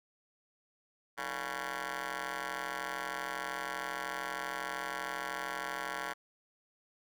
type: ring-modulated tone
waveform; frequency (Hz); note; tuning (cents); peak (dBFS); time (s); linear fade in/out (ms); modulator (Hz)
10% pulse; 132.8; C3; +26; -25; 1.17-6.14; 20; 1240
effects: none

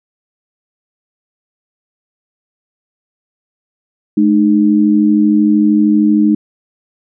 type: tone pair together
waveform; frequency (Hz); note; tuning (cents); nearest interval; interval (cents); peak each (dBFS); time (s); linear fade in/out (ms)
sine; 213 / 306; G#3 / D#4; +44 / -29; tritone; 627; -10; 4.17-6.35; 5
effects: none

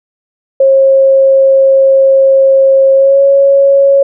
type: tone with pitch glide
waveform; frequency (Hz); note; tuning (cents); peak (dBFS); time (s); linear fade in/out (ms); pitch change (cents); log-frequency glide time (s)
sine; 539 to 552.9; C#5 to C#5; -49 to -5; -3; 0.6-4.03; 5; +44; 2.94-3.21
effects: none

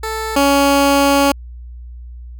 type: tone pair in turn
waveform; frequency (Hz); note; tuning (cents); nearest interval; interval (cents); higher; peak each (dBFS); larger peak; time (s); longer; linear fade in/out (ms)
15% pulse; 440.3 / 280; A4 / C#4; +1 / +18; minor sixth; 783; first; -14 / -4; second; 0.03-0.36 / 0.36-1.32; second; 5
effects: added 60 Hz sine -30 dBFS peak until 2.39 s

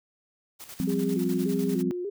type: noise with tremolo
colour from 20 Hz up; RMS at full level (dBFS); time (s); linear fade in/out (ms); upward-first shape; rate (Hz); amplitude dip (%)
white; -42; 0.59-1.83; 20; square; 10; 60
type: chord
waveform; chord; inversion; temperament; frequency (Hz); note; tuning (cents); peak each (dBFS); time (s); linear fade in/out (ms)
sine; F suspended second; none; equal with one note detuned; 174.61 / 196 / 260.3; F3 / G3 / C4; 0 / 0 / -9; -30 / -29 / -28; 0.8-1.91; 0
type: tone with vibrato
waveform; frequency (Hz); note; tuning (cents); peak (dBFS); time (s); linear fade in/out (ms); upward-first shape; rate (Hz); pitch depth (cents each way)
sine; 380.3; F#4; +48; -29; 0.87-2.1; 10; square; 1.7; 110
effects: none

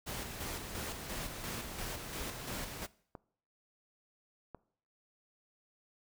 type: noise with tremolo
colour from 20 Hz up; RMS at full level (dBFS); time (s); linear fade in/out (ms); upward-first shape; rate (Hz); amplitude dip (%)
pink; -40; 0.06-2.87; 20; square; 2.9; 40
type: clicks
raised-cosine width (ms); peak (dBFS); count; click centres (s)
1; -31; 3; 2.505 / 3.152 / 4.547
effects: noise-tail reverb RT60 0.6 s tail -21 dB re dry

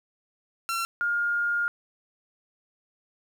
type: tone pair in turn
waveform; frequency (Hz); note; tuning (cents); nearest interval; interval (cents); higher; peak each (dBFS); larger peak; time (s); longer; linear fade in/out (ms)
sawtooth / sine; 1358 / 1415.7; F6 / F6; -49 / +23; minor second; 72; second; -23; neither; 0.69-0.85 / 1.01-1.68; second; 0
effects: 10-bit

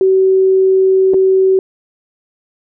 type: tone with dropouts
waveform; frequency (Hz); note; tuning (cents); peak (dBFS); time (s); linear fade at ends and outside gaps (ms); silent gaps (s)
sine; 380; F#4; +46; -7; 0.01-1.59; 1; 1.136-1.142
effects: none

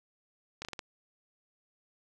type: slowing click train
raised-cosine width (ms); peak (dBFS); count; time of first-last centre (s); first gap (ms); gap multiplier
0.2; -21; 5; 0.62-0.792; 29; 1.27
effects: none

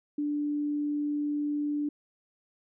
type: tone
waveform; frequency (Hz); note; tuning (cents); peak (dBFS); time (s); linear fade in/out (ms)
sine; 293.7; D4; 0; -27; 0.18-1.89; 5
effects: none

